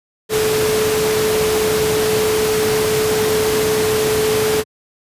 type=tone in noise; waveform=sine; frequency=432.2 Hz; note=A4; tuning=31 cents flat; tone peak=-15 dBFS; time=0.29-4.64 s; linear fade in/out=50 ms; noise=pink; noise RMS=-20 dBFS; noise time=0.29-4.64 s; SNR=+2 dB; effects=high-pass 100 Hz 12 dB/octave + resampled to 32000 Hz